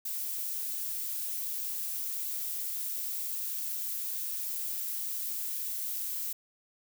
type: noise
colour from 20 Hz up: violet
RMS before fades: -35 dBFS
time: 0.05-6.33 s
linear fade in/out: 5 ms
effects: none